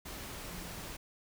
sine tone in noise, 174.61 Hz, F3, in tune, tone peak -49 dBFS, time 0.48-0.81 s, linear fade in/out 10 ms, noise pink, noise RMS -44 dBFS, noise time 0.05-0.97 s, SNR -8 dB, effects none

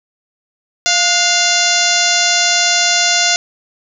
harmonic tone with a mistuned harmonic, 697 Hz, F5, 4 cents flat, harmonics 1 / 2 / 3 / 4 / 5 / 6 / 7 / 8 / 9 / 10, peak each -20 / -20 / -20 / -20 / -20 / -20 / -20 / -20 / -20 / -20 dBFS, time 0.86-3.36 s, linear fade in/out 0 ms, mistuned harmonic 2, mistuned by +67 cents, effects none

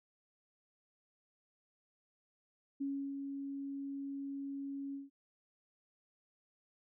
sine tone with ADSR envelope, 277.2 Hz, C#4, in tune, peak -34 dBFS, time 2.8-5.1 s, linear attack 14 ms, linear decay 320 ms, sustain -5 dB, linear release 160 ms, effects none

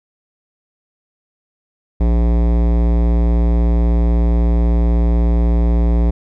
sine tone with hard clipping, 58.1 Hz, A#1, 5 cents flat, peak -13 dBFS, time 2-6.11 s, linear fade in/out 10 ms, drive 18 dB, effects none

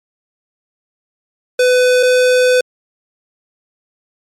square tone pair in turn, 501 / 502.7 Hz, B4 / B4, +25 / +31 cents, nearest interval unison, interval 6 cents, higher second, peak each -9 dBFS, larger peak neither, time 1.59-2.03 / 2.03-2.61 s, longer second, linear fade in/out 5 ms, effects low-pass 9000 Hz 12 dB/octave + MP3 96 kbps

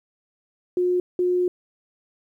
sine tone bursts at uneven times, 359.5 Hz, F#4, 50 cents flat, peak -18 dBFS, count 2, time 0.77-1 / 1.19-1.48 s, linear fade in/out 2 ms, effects 10-bit

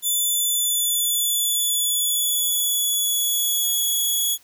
5% pulse tone with pitch glide, 3500 to 3369 Hz, A7 to G#7, -10 to +24 cents, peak -12 dBFS, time 0.02-4.38 s, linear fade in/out 50 ms, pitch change -66 cents, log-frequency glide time 0.3-3.86 s, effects white hiss -55 dBFS RMS until 4.43 s

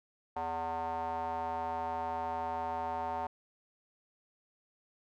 square tone with band-pass filter, 82.41 Hz, E2, in tune, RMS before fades -36 dBFS, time 0.36-3.27 s, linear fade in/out 5 ms, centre 830 Hz, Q 8, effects none

